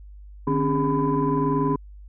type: tone cluster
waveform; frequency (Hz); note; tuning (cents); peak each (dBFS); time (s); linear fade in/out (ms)
sine; 150.8 / 262.7 / 283.6 / 408.8 / 1002; D3 / C4 / C#4 / G#4 / B5; +46 / +7 / +40 / -27 / +25; -25; 0.47-1.76; 5
effects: tanh soft clip ceiling -12 dBFS + added 50 Hz sine -40 dBFS peak until 2.08 s